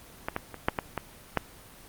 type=clicks; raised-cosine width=0.5 ms; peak=-14 / -13 / -23 / -6 / -12 / -14 / -8 dBFS; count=7; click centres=0.285 / 0.364 / 0.543 / 0.685 / 0.788 / 0.977 / 1.373 s; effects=pink hiss -50 dBFS RMS until 1.88 s + Opus 24 kbps